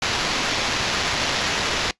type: noise with sample-and-hold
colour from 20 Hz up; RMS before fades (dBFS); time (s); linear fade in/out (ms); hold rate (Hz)
blue; -23; 0.02-1.91; 2; 8820
effects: noise-tail reverb RT60 0.1 s tail -20 dB re dry + resampled to 22050 Hz